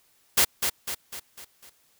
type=noise with echo; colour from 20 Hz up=white; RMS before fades=-19 dBFS; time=0.37-0.45 s; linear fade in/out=10 ms; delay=250 ms; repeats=5; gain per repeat=-6 dB; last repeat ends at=1.7 s; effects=white hiss -64 dBFS RMS until 1.99 s